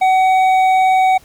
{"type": "tone with hard clipping", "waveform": "sine", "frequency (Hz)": 753, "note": "F#5", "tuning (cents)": 30, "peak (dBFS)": -11, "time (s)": [0.01, 1.18], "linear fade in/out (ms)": 10, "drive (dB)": 7, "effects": ["pink hiss -47 dBFS RMS until 1.24 s", "Opus 48 kbps"]}